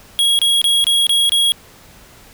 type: tone bursts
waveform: square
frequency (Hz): 3308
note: G#7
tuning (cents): -8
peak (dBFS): -12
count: 6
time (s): 0.19-1.52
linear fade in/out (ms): 0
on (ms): 200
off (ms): 26
effects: pink hiss -44 dBFS RMS until 2.33 s